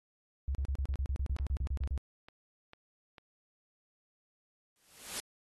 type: tone bursts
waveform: sine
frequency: 67.7 Hz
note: C#2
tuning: 40 cents flat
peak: -30 dBFS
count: 15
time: 0.48-1.977 s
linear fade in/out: 0 ms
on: 69 ms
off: 33 ms
type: click train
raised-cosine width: 0.3 ms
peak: -34 dBFS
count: 6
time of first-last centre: 0.94-3.182 s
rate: 2.23 Hz
type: noise with exponential growth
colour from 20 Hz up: white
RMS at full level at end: -35 dBFS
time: 4.76-5.2 s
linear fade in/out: 0 ms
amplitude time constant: 95 ms
effects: AAC 32 kbps